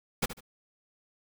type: noise with echo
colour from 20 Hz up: pink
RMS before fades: -27 dBFS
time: 0.22-0.26 s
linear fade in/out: 10 ms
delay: 74 ms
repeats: 2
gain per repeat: -12 dB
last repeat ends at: 0.408 s
effects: none